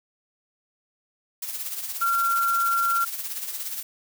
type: noise with tremolo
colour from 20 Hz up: blue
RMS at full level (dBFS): -30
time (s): 1.42-3.83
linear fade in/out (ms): 5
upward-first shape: sine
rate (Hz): 17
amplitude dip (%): 55
type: tone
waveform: sine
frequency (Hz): 1374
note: F6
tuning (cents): -29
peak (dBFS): -20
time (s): 2.01-3.05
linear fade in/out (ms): 10
effects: none